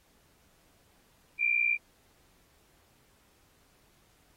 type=tone pair together; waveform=sine; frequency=2347 / 2407 Hz; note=D7 / D7; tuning=-2 / +42 cents; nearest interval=unison; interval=44 cents; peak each=-27 dBFS; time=1.38-1.78 s; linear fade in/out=50 ms; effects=pink hiss -66 dBFS RMS until 4.36 s + AAC 48 kbps